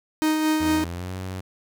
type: tone with tremolo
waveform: 45% pulse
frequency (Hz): 311.1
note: D#4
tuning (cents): 0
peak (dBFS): -18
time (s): 0.22-0.84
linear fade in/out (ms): 0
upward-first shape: sine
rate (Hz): 4.5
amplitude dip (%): 35
type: tone with pitch glide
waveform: sawtooth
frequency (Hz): 84.2 to 93.43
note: E2 to F#2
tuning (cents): +37 to +17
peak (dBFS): -26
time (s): 0.6-1.41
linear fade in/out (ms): 10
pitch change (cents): +180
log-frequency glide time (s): 0.84-1.14
effects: none